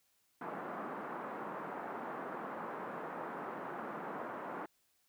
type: band-pass noise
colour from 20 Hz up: white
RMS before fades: -43 dBFS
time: 0.41-4.66 s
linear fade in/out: 5 ms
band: 180 to 1300 Hz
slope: 24 dB/octave
effects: white hiss -75 dBFS RMS until 5.08 s